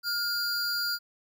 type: tone pair together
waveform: square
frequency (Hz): 1416 / 4763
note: F6 / D8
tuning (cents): +23 / +24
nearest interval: octave + major sixth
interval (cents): 2101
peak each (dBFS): -32 / -30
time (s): 0.03-0.99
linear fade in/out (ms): 50
effects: none